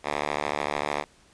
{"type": "tone with band-pass filter", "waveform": "5% pulse", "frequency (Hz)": 73.42, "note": "D2", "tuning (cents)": 0, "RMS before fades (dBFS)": -29, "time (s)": [0.03, 1.05], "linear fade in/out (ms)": 50, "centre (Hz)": 1400, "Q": 0.74, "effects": ["pink hiss -58 dBFS RMS until 1.33 s", "resampled to 22050 Hz"]}